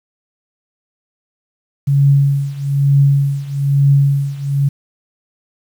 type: tone with tremolo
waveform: sine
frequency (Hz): 140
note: C#3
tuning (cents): +18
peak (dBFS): -6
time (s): 1.87-4.69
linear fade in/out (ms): 10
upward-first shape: triangle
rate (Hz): 1.1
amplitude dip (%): 90
effects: 7-bit